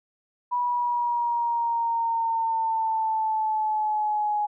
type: exponential sweep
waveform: sine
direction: down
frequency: 979 to 834 Hz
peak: -22 dBFS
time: 0.51-4.47 s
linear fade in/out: 20 ms
effects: none